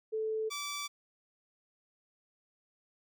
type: tone pair in turn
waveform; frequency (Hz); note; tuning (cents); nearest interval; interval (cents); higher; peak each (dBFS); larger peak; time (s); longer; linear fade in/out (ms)
sine / 10% pulse; 437.9 / 1158.6; A4 / D6; -8 / -24; octave + perfect fourth; 1684; second; -31 / -28; second; 0.12-0.5 / 0.5-0.88; neither; 20
effects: none